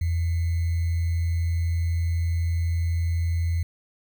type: tone with sample-and-hold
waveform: sine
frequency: 84 Hz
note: E2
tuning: 33 cents sharp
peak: -21 dBFS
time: 0.01-3.63 s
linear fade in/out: 5 ms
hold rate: 2100 Hz
effects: none